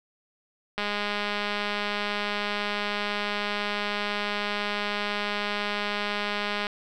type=click train; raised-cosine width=0.3 ms; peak=-13 dBFS; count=1214; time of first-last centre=0.78-6.668 s; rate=206 Hz; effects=none